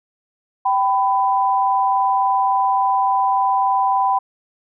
sine tone pair together, 778 / 998.5 Hz, G5 / B5, -13 / +19 cents, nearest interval major third, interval 432 cents, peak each -17 dBFS, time 0.65-4.19 s, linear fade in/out 10 ms, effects none

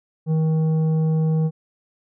sine tone with tanh clipping, 158.6 Hz, D#3, 33 cents sharp, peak -18 dBFS, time 0.26-1.51 s, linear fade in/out 50 ms, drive 8 dB, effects none

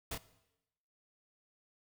pink noise with echo, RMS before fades -39 dBFS, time 0.11-0.15 s, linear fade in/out 5 ms, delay 29 ms, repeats 1, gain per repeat -4 dB, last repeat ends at 0.179 s, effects noise-tail reverb RT60 0.9 s tail -17 dB re dry

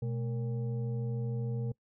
sine tone with frequency modulation, 123.47 Hz, B2, in tune, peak -31 dBFS, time 0.02-1.72 s, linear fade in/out 5 ms, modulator 340 Hz, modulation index 0.61, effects noise-tail reverb RT60 0.1 s tail -23 dB re dry

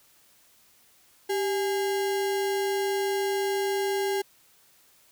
sine tone with sample-and-hold, 392 Hz, G4, in tune, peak -24 dBFS, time 1.29-4.22 s, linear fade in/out 10 ms, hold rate 1225 Hz, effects white hiss -60 dBFS RMS until 5.11 s

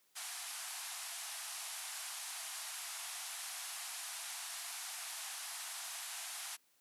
white band-pass noise, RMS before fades -45 dBFS, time 0.15-6.57 s, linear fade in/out 20 ms, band 660 to 12000 Hz, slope 96 dB/octave, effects white hiss -73 dBFS RMS until 6.8 s + high-pass 150 Hz 12 dB/octave

